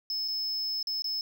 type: tone with dropouts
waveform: triangle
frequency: 5220 Hz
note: E8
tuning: 18 cents flat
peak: -28 dBFS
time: 0.1-1.21 s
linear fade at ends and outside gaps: 1 ms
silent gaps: 0.279-0.283 / 0.828-0.871 / 1.021-1.043 s
effects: none